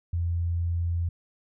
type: tone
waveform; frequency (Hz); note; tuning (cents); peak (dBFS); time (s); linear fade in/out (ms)
sine; 85.4; F2; -38; -24; 0.13-1.09; 5
effects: none